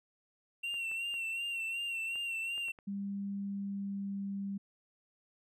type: tone with vibrato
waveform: triangle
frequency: 2735 Hz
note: F7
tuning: 37 cents flat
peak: -33 dBFS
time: 0.63-2.72 s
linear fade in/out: 10 ms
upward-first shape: sine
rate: 2.7 Hz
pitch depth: 43 cents each way
type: clicks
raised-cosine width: 0.5 ms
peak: -39 dBFS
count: 7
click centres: 0.742 / 0.915 / 1.141 / 2.157 / 2.579 / 2.684 / 2.788 s
type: tone with pitch glide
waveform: sine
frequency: 199.2 to 197.94 Hz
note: G3 to G3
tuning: +28 to +17 cents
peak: -35 dBFS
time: 2.87-4.58 s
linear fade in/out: 10 ms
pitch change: -11 cents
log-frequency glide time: 3.45-4.23 s
effects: none